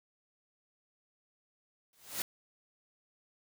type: noise with exponential growth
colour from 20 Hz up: white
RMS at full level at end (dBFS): -32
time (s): 1.93-2.22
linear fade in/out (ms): 1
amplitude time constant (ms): 62
effects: none